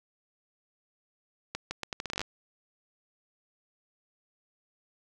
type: accelerating click train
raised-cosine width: 0.2 ms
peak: -16 dBFS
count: 13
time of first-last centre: 1.55-2.215 s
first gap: 160 ms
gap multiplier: 0.77
effects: none